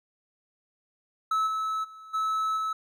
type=tone with level steps; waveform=triangle; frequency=1300 Hz; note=E6; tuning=24 cents flat; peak=-21 / -25 / -42 / -23 / -25 dBFS; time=1.31-2.73 s; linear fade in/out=5 ms; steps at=1.46 / 1.83 / 2.13 / 2.56 s; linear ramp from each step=20 ms; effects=none